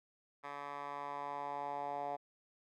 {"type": "tone with band-pass filter sweep", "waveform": "10% pulse", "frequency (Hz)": 143.1, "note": "D3", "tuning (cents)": -45, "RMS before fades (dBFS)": -42, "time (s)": [0.43, 2.17], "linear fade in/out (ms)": 20, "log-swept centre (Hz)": [1300, 740], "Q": 3.5, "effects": []}